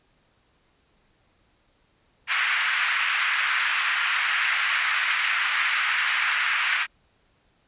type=band-pass noise; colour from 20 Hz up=white; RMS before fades=-24 dBFS; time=2.27-6.87 s; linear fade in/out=50 ms; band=1300 to 2500 Hz; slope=24 dB/octave; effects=pink hiss -65 dBFS RMS until 7.67 s + resampled to 8000 Hz